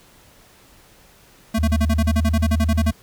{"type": "tone bursts", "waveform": "square", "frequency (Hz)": 222.8, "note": "A3", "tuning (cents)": 22, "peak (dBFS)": -18, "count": 16, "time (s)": [1.54, 2.91], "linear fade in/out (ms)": 10, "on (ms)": 50, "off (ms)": 38}
{"type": "tone with pitch glide", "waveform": "sine", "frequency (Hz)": [77.78, 79.6], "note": ["D#2", "D#2"], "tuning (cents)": [0, 40], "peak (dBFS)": -17, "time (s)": [1.57, 2.92], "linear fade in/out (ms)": 20, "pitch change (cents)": 40, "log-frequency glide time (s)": [1.95, 2.17]}
{"effects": ["pink hiss -51 dBFS RMS until 3.02 s"]}